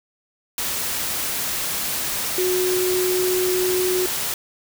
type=tone in noise; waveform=sine; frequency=366.6 Hz; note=F#4; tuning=16 cents flat; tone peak=-19 dBFS; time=2.38-4.06 s; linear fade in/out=2 ms; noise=white; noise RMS=-25 dBFS; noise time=0.58-4.34 s; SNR=+3 dB; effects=none